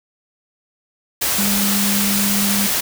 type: tone in noise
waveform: sine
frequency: 201.5 Hz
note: G3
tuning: 48 cents sharp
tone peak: -19 dBFS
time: 1.38-2.67 s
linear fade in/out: 10 ms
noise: white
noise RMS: -19 dBFS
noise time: 1.21-2.81 s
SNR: -3 dB
effects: none